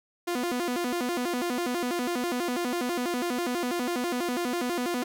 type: tone with vibrato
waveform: sawtooth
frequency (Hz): 293.7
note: D4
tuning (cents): 0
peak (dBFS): -23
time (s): 0.27-5.04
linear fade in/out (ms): 10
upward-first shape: square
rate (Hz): 6.1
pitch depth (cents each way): 300
effects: none